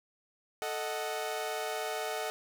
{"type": "chord", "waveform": "sawtooth", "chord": "D# diminished", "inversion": "second", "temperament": "equal", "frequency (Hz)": [440, 622.3, 740], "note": ["A4", "D#5", "F#5"], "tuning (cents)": [0, 0, 0], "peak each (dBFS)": -34, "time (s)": [0.62, 2.3], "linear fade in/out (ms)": 0, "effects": []}